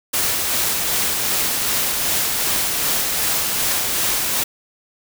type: noise with tremolo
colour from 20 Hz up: white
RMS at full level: -19 dBFS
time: 0.13-4.44 s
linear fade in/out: 10 ms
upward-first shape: sine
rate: 2.6 Hz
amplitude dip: 25%
effects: none